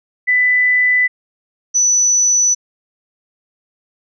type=tone pair in turn; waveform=sine; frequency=1994 / 5962 Hz; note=B6 / F#8; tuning=+16 / +12 cents; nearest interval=octave + perfect fifth; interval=1896 cents; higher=second; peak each=-10 dBFS; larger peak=neither; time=0.27-1.08 / 1.74-2.55 s; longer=neither; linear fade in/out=20 ms; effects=none